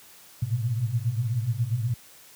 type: tone cluster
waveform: sine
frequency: 109 / 118.2 / 125.7 Hz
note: A2 / A#2 / B2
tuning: -16 / +24 / +31 cents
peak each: -28 dBFS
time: 0.42-1.94 s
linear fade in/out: 5 ms
effects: white hiss -51 dBFS RMS until 2.35 s + high-pass 60 Hz 12 dB/octave